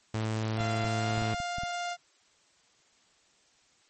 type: tone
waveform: sawtooth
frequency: 110 Hz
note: A2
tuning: in tune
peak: -25 dBFS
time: 0.14-1.34 s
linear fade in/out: 5 ms
type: tone with pitch glide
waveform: sawtooth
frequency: 691 to 701.9 Hz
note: F5 to F5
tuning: -19 to +9 cents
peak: -28 dBFS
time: 0.56-1.97 s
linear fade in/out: 50 ms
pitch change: +28 cents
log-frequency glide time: 0.85-1.07 s
type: clicks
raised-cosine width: 5 ms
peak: -28 dBFS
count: 8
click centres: 0.606 / 0.846 / 1.178 / 1.22 / 1.345 / 1.402 / 1.584 / 1.635 s
effects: white hiss -65 dBFS RMS until 3.89 s + MP3 32 kbps